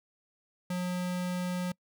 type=tone; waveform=square; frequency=180 Hz; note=F#3; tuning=47 cents flat; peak=-31 dBFS; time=0.7-1.72 s; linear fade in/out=5 ms; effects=noise-tail reverb RT60 0.1 s tail -26 dB re dry